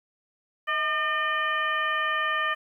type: harmonic tone with a mistuned harmonic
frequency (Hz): 605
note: D#5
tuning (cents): -49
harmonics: 1 / 2 / 3 / 4 / 5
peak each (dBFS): -36 / -27 / -27 / -36 / -35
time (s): 0.67-2.55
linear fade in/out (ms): 20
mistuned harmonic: 1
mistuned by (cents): +78
effects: 10-bit